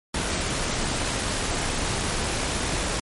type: noise with amplitude modulation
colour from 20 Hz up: pink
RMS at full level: -25 dBFS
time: 0.14-3 s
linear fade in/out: 5 ms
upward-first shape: sine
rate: 68.6 Hz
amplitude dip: 25%
effects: MP3 48 kbps